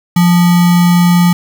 sine tone with sample-and-hold, 175.2 Hz, F3, 6 cents sharp, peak -5 dBFS, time 0.16-1.33 s, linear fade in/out 5 ms, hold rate 1050 Hz, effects none

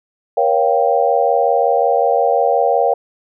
sine chord, G half-diminished seventh, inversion first, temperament equal with one note detuned, 475.1 / 554.4 / 698.5 / 784 Hz, Bb4 / Db5 / F5 / G5, +33 / 0 / 0 / 0 cents, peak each -17 dBFS, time 0.37-2.94 s, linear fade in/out 5 ms, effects none

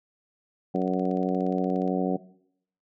harmonic tone, 92.5 Hz, F#2, in tune, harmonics 2 / 3 / 4 / 5 / 6 / 7 / 8, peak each -27 / -29 / -31 / -32 / -33 / -38 / -33 dBFS, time 0.74-2.17 s, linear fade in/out 10 ms
click train, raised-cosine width 0.2 ms, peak -35 dBFS, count 20, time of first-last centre 0.76-1.878 s, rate 17 Hz
effects noise-tail reverb RT60 0.7 s tail -19 dB re dry

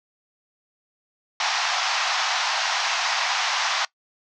pink band-pass noise, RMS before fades -24 dBFS, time 1.4-3.85 s, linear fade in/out 2 ms, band 720 to 6200 Hz, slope 48 dB/octave, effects noise-tail reverb RT60 0.1 s tail -22 dB re dry

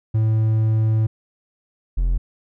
triangle tone pair in turn, 110 / 43.43 Hz, A2 / F1, 0 / -9 cents, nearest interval octave + major third, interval 1609 cents, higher first, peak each -13 / -14 dBFS, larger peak first, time 0.14-1.07 / 1.97-2.18 s, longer first, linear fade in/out 10 ms, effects none

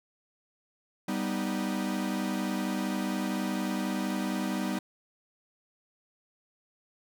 45% pulse chord, G augmented, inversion none, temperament equal, 196 / 246.9 / 311.1 Hz, G3 / B3 / D#4, 0 / 0 / 0 cents, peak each -32 / -34 / -35 dBFS, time 1.08-4.79 s, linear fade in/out 5 ms, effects none

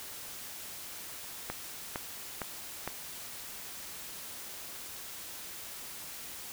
click train, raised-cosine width 0.5 ms, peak -19 dBFS, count 4, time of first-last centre 1.5-2.876 s, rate 2.18 Hz, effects white hiss -44 dBFS RMS until 6.52 s

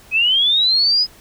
sine linear sweep, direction up, 2500 to 5080 Hz, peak -12 dBFS, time 0.11-1.07 s, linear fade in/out 50 ms, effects pink hiss -46 dBFS RMS until 1.2 s

